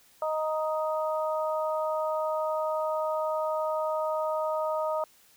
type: harmonic tone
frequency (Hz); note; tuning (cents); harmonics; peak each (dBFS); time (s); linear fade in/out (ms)
311.8; D#4; +4; 2 / 3 / 4; -28 / -33 / -34; 0.22-5.04; 2
effects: white hiss -60 dBFS RMS until 5.36 s